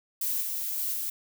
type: noise with level steps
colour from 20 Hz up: violet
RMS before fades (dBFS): -29 / -32 / -30 / -32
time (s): 0.21-1.1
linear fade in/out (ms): 5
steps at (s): 0.41 / 0.77 / 0.92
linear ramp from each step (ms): 20
effects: none